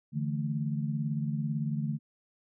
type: chord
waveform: sine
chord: D suspended second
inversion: none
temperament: equal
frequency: 146.83 / 164.81 / 220 Hz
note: D3 / E3 / A3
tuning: 0 / 0 / 0 cents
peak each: -31 / -36 / -34 dBFS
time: 0.12-1.99 s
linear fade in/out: 50 ms
effects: none